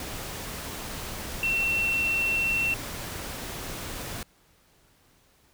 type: tone in noise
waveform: sine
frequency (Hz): 2707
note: E7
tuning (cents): +45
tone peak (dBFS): -23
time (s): 1.43-2.74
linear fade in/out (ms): 2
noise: pink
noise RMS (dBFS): -36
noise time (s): 0-4.23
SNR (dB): +10
effects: pink hiss -62 dBFS RMS until 5.53 s

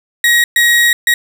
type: tone bursts at uneven times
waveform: 35% pulse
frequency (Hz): 1896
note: A#6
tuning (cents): +29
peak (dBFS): -6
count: 3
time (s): 0.24-0.44 / 0.56-0.93 / 1.07-1.14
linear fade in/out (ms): 2
effects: none

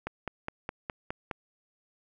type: click train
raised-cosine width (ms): 0.5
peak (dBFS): -18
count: 7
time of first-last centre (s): 0.07-1.312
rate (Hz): 4.83
effects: none

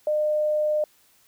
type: tone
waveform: sine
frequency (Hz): 606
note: D#5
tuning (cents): -46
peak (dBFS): -20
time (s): 0.07-0.84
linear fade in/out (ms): 2
effects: white hiss -60 dBFS RMS until 1.27 s

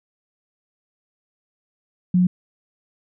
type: tone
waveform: sine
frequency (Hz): 180.6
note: F#3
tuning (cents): -42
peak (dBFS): -13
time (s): 2.14-2.27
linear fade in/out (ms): 5
effects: none

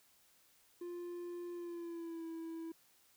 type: tone with pitch glide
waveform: triangle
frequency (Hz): 349.7 to 328.2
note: F4 to E4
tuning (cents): +2 to -8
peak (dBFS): -40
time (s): 0.81-2.72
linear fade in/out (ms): 5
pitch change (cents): -110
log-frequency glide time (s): 1.53-2.26
effects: white hiss -69 dBFS RMS until 3.16 s

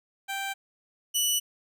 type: tone pair in turn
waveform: 15% pulse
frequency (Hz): 784 / 2960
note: G5 / F#7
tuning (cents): 0 / 0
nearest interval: octave + major seventh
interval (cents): 2300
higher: second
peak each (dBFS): -24 / -16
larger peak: second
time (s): 0.28-0.54 / 1.14-1.4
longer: neither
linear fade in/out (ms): 20
effects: none

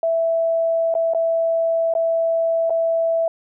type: tone with dropouts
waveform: sine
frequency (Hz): 660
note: E5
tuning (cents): +2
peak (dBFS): -16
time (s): 0.03-3.28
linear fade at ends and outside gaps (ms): 2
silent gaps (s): 0.941-0.951 / 1.136-1.147 / 1.938-1.951 / 2.697-2.704
effects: none

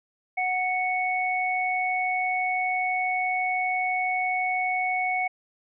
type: tone pair together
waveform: sine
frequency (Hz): 738.1 / 2217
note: F#5 / C#7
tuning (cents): -4 / 0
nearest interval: octave + perfect fifth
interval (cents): 1904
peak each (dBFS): -26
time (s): 0.37-5.28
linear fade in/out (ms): 10
effects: none

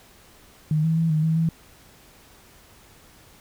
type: tone with pitch steps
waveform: sine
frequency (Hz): 154 / 161.6 / 164 / 155 / 160.5 / 163.5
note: D#3 / E3 / E3 / D#3 / E3 / E3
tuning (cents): -17 / -34 / -9 / -6 / -46 / -14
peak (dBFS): -18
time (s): 0.71-1.49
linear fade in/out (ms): 2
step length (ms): 130
effects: pink hiss -52 dBFS RMS until 3.4 s

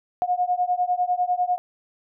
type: beating tone pair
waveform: sine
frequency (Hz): 715 / 725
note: F5 / F#5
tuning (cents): +41 / -35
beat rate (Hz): 10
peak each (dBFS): -23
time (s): 0.22-1.58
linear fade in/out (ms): 0
effects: none

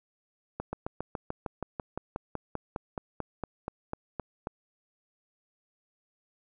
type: slowing click train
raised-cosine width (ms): 1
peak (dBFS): -19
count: 21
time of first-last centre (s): 0.6-4.471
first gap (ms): 130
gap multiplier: 1.04
effects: none

